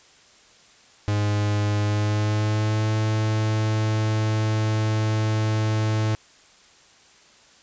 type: tone with pitch glide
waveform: 45% pulse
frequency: 103.83 to 108.74 Hz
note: G#2 to A2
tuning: 0 to -20 cents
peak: -20 dBFS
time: 1.08-6.15 s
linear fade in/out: 0 ms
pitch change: +80 cents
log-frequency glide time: 1.78-2.93 s
effects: white hiss -53 dBFS RMS until 7.62 s + resampled to 16000 Hz